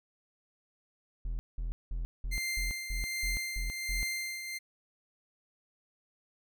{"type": "tone bursts", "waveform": "triangle", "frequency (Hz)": 41.55, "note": "E1", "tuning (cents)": 15, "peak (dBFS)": -30, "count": 9, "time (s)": [1.25, 4.03], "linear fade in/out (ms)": 0, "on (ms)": 140, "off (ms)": 190}
{"type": "tone with tremolo", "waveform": "sawtooth", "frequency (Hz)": 2093, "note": "C7", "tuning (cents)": 0, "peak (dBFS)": -28, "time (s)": [2.31, 4.59], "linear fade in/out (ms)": 20, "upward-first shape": "triangle", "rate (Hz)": 1.3, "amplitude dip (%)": 60}
{"effects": []}